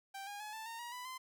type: tone with pitch steps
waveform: sawtooth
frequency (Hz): 784 / 815.4 / 848.1 / 882 / 917.4 / 954.1 / 992.4 / 1032.1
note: G5 / G#5 / G#5 / A5 / A#5 / A#5 / B5 / C6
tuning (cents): 0 / -32 / +36 / +4 / -28 / +40 / +8 / -24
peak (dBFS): -40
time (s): 0.14-1.18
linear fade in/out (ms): 10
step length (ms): 130
effects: none